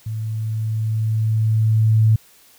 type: tone with level ramp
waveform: sine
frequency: 110 Hz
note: A2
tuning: in tune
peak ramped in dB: -23 to -10 dBFS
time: 0.06-2.16 s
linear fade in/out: 5 ms
effects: white hiss -51 dBFS RMS until 2.58 s